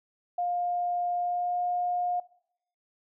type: tone with pitch glide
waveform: sine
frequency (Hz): 707 to 712.7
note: F5 to F5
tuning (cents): +21 to +35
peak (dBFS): -26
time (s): 0.38-2.2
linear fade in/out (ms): 5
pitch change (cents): +14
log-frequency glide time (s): 1.18-1.6
effects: noise-tail reverb RT60 0.7 s tail -20 dB re dry